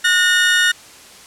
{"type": "tone pair together", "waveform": "30% pulse", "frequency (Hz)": [1452, 1829.4], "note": ["F#6", "A#6"], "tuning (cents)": [-33, -33], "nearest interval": "major third", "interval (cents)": 400, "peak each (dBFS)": -12, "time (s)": [0.04, 0.72], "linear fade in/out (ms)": 10, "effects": ["white hiss -41 dBFS RMS until 1.26 s", "low-pass 9000 Hz 12 dB/octave"]}